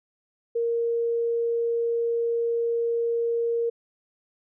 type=tone; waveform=sine; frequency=466.2 Hz; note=A#4; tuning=in tune; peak=-22 dBFS; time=0.55-3.7 s; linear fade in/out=10 ms; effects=none